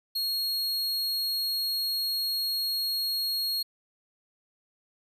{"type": "tone", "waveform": "45% pulse", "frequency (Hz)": 4290, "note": "C8", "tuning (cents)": 42, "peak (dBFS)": -26, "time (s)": [0.15, 3.63], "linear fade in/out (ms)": 10, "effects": ["resampled to 32000 Hz"]}